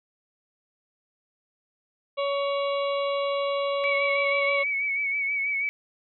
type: harmonic tone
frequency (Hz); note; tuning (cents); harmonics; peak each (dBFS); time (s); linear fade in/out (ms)
561; C#5; +21; 1 / 2 / 4 / 5 / 6 / 7; -25 / -31 / -37 / -39 / -41 / -42; 2.17-4.64; 20
type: tone with vibrato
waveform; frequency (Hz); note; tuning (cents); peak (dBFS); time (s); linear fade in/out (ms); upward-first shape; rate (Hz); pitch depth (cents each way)
sine; 2249; C#7; +24; -24; 3.84-5.69; 0; sine; 6.2; 44
effects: none